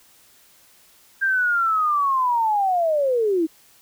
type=linear sweep; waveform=sine; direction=down; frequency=1600 to 307.1 Hz; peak=-17 dBFS; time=1.21-3.47 s; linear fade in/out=20 ms; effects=white hiss -54 dBFS RMS until 3.81 s